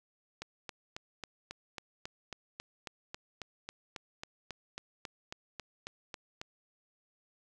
click train, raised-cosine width 0.2 ms, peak -23 dBFS, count 23, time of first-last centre 0.42-6.415 s, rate 3.67 Hz, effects none

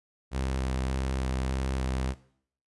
sawtooth tone with vibrato, 65.41 Hz, C2, in tune, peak -24 dBFS, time 0.31-2.15 s, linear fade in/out 50 ms, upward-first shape square, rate 1.7 Hz, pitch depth 14 cents each way, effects noise-tail reverb RT60 0.6 s tail -18 dB re dry + resampled to 24000 Hz

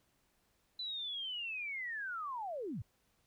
sine linear sweep, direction down, 4026 to 80.7 Hz, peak -38 dBFS, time 0.79-2.82 s, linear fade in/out 5 ms, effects pink hiss -75 dBFS RMS until 3.26 s

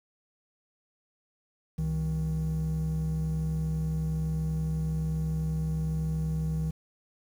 triangle tone pair together, 66.59 / 158.6 Hz, C2 / D#3, +31 / +33 cents, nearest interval octave + minor third, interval 1502 cents, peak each -30 / -25 dBFS, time 1.78-6.71 s, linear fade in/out 10 ms, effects tanh soft clip ceiling -21 dBFS + 9-bit

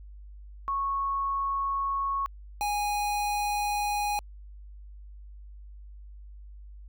sine / square tone pair in turn, 1103 / 826.3 Hz, C#6 / G#5, -9 / -9 cents, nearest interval perfect fourth, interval 500 cents, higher first, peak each -26 / -27 dBFS, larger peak first, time 0.68-2.26 / 2.61-4.19 s, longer neither, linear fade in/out 0 ms, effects added 50 Hz sine -43 dBFS peak until 6.88 s

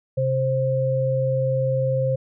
sine tone pair together, 131.7 / 526.8 Hz, C3 / C5, +12 / +12 cents, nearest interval 2 octaves, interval 2400 cents, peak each -22 / -21 dBFS, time 0.17-2.16 s, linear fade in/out 10 ms, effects none

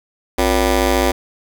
15% pulse ring-modulated tone, 207.7 Hz, G#3, in tune, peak -4 dBFS, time 0.38-1.12 s, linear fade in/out 10 ms, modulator 151 Hz, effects none

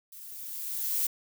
violet noise with level ramp, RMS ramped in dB -47 to -27 dBFS, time 0.12-1.07 s, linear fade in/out 5 ms, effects none

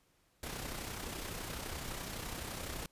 pink noise with amplitude modulation, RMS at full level -40 dBFS, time 0.43-2.86 s, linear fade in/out 2 ms, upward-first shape sine, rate 31.8 Hz, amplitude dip 45%, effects pink hiss -72 dBFS RMS until 2.91 s + resampled to 32000 Hz

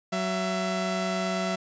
sawtooth tone pair together, 186.97 / 669 Hz, F#3 / E5, +18 / +25 cents, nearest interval octave + minor seventh, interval 2207 cents, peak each -25 dBFS, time 0.12-1.56 s, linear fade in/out 10 ms, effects resampled to 16000 Hz

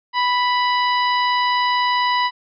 harmonic tone, 987.8 Hz, B5, in tune, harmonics 1 / 2 / 3 / 4 / 5, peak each -17 / -23 / -27 / -29 / -31 dBFS, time 0.13-2.31 s, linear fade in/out 50 ms, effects none

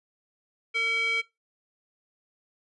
square tone with band-pass filter, 454.9 Hz, A#4, 42 cents flat, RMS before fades -27 dBFS, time 0.74-1.22 s, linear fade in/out 20 ms, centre 2500 Hz, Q 7.1, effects noise-tail reverb RT60 0.2 s tail -18 dB re dry + resampled to 24000 Hz

